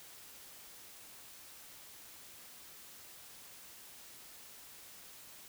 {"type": "silence", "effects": ["white hiss -54 dBFS RMS until 5.48 s"]}